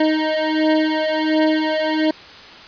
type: beating tone pair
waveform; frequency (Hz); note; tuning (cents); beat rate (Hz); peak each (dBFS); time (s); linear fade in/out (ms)
25% pulse; 311.1 / 312.5; D#4 / D#4; 0 / +8; 1.4; -15; 0-2.11; 5
effects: white hiss -39 dBFS RMS until 2.67 s + resampled to 11025 Hz